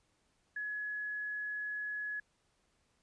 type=tone; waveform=sine; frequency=1691 Hz; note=G#6; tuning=31 cents sharp; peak=-36 dBFS; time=0.56-2.2 s; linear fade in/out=5 ms; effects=pink hiss -75 dBFS RMS until 3.02 s + resampled to 22050 Hz